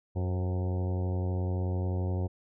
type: harmonic tone with a mistuned harmonic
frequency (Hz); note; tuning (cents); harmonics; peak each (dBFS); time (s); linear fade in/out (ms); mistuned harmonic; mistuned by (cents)
91.6; F#2; -17; 1 / 2 / 3 / 4 / 5 / 6 / 7 / 8 / 9 / 10; -28 / -38 / -42 / -40 / -46 / -44 / -50 / -48 / -52 / -53; 0.15-2.28; 20; 6; -40
effects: none